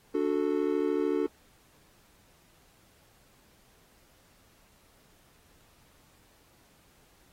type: chord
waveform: triangle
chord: D major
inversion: none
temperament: just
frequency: 293.7 / 367.1 / 440.5 Hz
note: D4 / F#4 / A4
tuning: 0 / -14 / +2 cents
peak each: -28 dBFS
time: 0.14-1.27 s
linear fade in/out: 10 ms
effects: pink hiss -63 dBFS RMS until 7.32 s + AAC 48 kbps